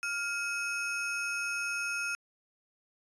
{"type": "ring-modulated tone", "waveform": "square", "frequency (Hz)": 1975.5, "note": "B6", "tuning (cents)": 0, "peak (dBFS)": -29, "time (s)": [0.03, 2.15], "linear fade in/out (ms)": 0, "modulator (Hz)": 571, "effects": ["resampled to 22050 Hz"]}